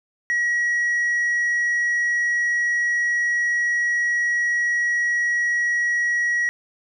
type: tone with tanh clipping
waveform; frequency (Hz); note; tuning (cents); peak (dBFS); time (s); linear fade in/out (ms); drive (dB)
sine; 1913; A#6; +44; -19; 0.3-6.49; 0; 2
effects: none

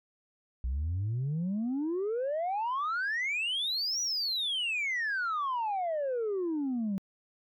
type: exponential two-way sweep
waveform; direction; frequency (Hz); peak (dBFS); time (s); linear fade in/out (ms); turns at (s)
sine; up then down; 59.4 to 5920 to 188; -27; 0.64-6.98; 0; 4.01
effects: tanh soft clip ceiling -27 dBFS

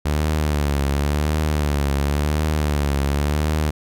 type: tone with vibrato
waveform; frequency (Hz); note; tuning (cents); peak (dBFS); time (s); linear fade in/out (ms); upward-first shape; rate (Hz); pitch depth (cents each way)
sawtooth; 73.42; D2; 0; -14; 0.05-3.71; 10; triangle; 0.93; 99
effects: none

